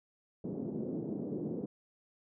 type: band-pass noise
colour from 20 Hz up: pink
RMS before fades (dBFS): -38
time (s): 0.44-1.66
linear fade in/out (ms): 5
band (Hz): 170 to 420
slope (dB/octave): 24
effects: none